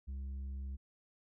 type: tone with tanh clipping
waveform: sine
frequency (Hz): 67.3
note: C2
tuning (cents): +49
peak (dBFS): -40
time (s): 0.07-0.77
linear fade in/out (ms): 20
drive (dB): 5
effects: none